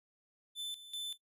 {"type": "tone with tremolo", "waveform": "45% pulse", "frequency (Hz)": 3522, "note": "A7", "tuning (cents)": 1, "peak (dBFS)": -38, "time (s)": [0.55, 1.18], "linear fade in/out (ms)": 50, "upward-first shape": "square", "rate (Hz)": 2.6, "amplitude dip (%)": 75, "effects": ["noise-tail reverb RT60 0.1 s tail -23 dB re dry", "resampled to 32000 Hz"]}